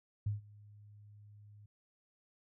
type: tone with ADSR envelope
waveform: sine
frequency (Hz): 103.83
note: G#2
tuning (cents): 0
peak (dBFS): -30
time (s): 0.26-1.66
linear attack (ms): 7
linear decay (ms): 140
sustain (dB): -24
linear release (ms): 5
effects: none